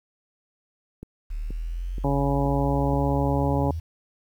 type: click train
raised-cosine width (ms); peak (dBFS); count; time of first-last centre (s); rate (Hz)
3; -24; 5; 1.03-2.935; 2.1
type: exponential sweep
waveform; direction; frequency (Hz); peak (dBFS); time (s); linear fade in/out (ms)
sine; up; 36.71 to 82.41; -27; 1.3-3.8; 10
type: harmonic tone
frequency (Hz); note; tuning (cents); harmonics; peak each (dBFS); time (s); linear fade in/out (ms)
139.8; C#3; +15; 1 / 2 / 3 / 4 / 5 / 6 / 7; -25 / -26 / -31 / -29 / -35 / -30 / -35; 2.04-3.71; 2
effects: 9-bit